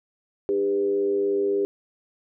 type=tone with frequency modulation; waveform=sine; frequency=400.2 Hz; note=G4; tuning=36 cents sharp; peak=-20 dBFS; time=0.49-1.65 s; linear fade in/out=0 ms; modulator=96.4 Hz; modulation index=0.57; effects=none